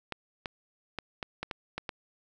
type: clicks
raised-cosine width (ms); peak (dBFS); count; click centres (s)
0.3; -18; 8; 0.123 / 0.458 / 0.987 / 1.228 / 1.43 / 1.512 / 1.78 / 1.892
effects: none